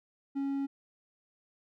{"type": "tone", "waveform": "triangle", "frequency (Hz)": 276.2, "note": "C#4", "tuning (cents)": -6, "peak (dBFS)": -28, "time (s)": [0.35, 0.67], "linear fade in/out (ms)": 20, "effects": []}